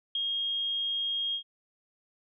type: tone with ADSR envelope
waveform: sine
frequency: 3250 Hz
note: G#7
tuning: 38 cents flat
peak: -25 dBFS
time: 0.15-1.43 s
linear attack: 4 ms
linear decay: 6 ms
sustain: -3 dB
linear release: 88 ms
effects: none